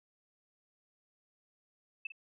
sine tone with echo, 2637 Hz, E7, in tune, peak -34 dBFS, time 2.05-2.07 s, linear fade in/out 5 ms, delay 51 ms, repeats 1, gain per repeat -11 dB, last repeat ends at 2.121 s, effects none

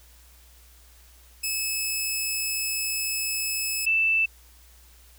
10% pulse / sine tone pair in turn, 2594 / 2649 Hz, E7 / E7, -28 / +8 cents, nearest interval unison, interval 36 cents, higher second, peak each -17 / -19 dBFS, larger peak first, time 1.43-3.86 / 3.86-4.26 s, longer first, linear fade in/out 10 ms, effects added 60 Hz sine -52 dBFS peak until 5.18 s + white hiss -56 dBFS RMS until 5.18 s

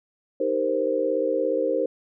sine chord, C minor seventh, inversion first, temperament equal, 311.1 / 392 / 466.2 / 523.3 Hz, Eb4 / G4 / Bb4 / C5, 0 / 0 / 0 / 0 cents, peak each -29 / -29 / -26 / -24 dBFS, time 0.4-1.86 s, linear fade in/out 5 ms, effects none

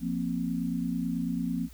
sine chord, F suspended fourth, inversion none, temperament just, 174.61 / 232.8 / 261.9 Hz, F3 / Bb3 / C4, 0 / -2 / +2 cents, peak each -32 dBFS, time 0-1.69 s, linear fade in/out 50 ms, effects added 60 Hz sine -47 dBFS peak until 1.73 s + white hiss -57 dBFS RMS until 1.73 s

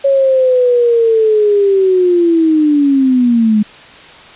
sine linear sweep, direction down, 554.4 to 207.7 Hz, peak -7 dBFS, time 0.04-3.63 s, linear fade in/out 10 ms, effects white hiss -36 dBFS RMS until 4.35 s + resampled to 8000 Hz

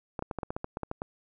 clicks, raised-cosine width 1 ms, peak -19 dBFS, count 12, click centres 0.192 / 0.224 / 0.312 / 0.387 / 0.432 / 0.505 / 0.565 / 0.644 / 0.771 / 0.833 / 0.914 / 1.019 s, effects none

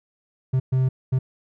triangle tone bursts at uneven times, 130 Hz, C3, 11 cents flat, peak -15 dBFS, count 3, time 0.53-0.6 / 0.72-0.89 / 1.12-1.19 s, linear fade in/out 10 ms, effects none

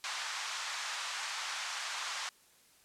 pink band-pass noise, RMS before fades -39 dBFS, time 0.04-2.29 s, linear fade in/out 0 ms, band 940 to 7500 Hz, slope 24 dB/octave, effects white hiss -64 dBFS RMS until 2.84 s + low-pass 12000 Hz 12 dB/octave

